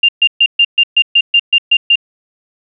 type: tone bursts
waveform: sine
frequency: 2794 Hz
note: F7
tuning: in tune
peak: -5 dBFS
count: 11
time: 0.03-1.957 s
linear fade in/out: 5 ms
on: 57 ms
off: 130 ms
effects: none